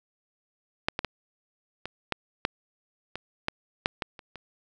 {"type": "clicks", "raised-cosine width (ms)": 0.3, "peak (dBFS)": [-7, -12, -13, -18, -10, -7, -18, -10, -6, -13, -27, -25], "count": 12, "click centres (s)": [0.885, 0.991, 1.047, 1.856, 2.123, 2.451, 3.156, 3.484, 3.859, 4.022, 4.192, 4.357], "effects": []}